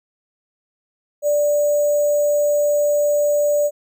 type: tone with sample-and-hold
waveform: sine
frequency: 587.3 Hz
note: D5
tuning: in tune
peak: -14 dBFS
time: 1.22-3.71 s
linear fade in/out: 50 ms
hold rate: 7350 Hz
effects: none